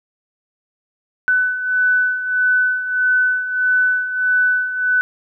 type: beating tone pair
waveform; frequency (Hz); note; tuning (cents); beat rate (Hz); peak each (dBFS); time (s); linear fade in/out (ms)
sine; 1499 / 1500.6; F#6 / F#6; +22 / +24; 1.6; -21 / -15; 1.28-5.01; 0
effects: none